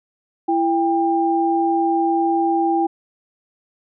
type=tone pair together; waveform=sine; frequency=334.1 / 796.3 Hz; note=E4 / G5; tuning=+23 / +27 cents; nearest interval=octave + minor third; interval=1504 cents; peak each=-18 dBFS; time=0.48-2.87 s; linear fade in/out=10 ms; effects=none